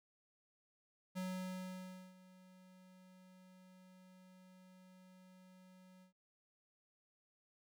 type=tone with ADSR envelope; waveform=square; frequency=185 Hz; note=F#3; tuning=in tune; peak=-40 dBFS; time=1.15-6.13 s; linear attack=26 ms; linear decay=960 ms; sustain=-21 dB; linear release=110 ms; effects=none